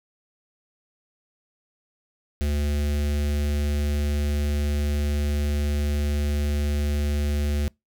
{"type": "tone with notch filter", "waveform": "square", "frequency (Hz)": 73, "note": "D2", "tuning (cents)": -10, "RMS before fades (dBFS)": -24, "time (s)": [2.41, 7.68], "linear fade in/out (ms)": 0, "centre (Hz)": 1000, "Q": 0.9, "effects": ["noise-tail reverb RT60 0.2 s tail -26 dB re dry"]}